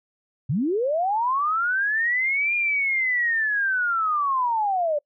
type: linear two-way sweep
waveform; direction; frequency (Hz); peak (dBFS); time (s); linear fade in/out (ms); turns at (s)
sine; up then down; 113.5 to 2428 to 570; -20; 0.49-4.99; 10; 2.55
effects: noise-tail reverb RT60 0.1 s tail -26 dB re dry